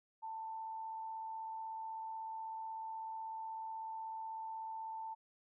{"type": "tone with amplitude modulation", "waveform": "sine", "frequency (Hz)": 889, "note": "A5", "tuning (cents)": 18, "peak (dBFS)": -40, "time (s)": [0.22, 5.15], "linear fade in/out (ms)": 20, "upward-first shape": "sine", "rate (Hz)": 96.2, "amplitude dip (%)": 30, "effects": []}